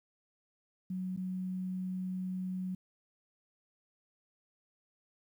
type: tone with dropouts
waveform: sine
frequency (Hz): 185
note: F#3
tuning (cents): 0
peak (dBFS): -34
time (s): 0.9-2.75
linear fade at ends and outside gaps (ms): 5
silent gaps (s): 1.164-1.173
effects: 11-bit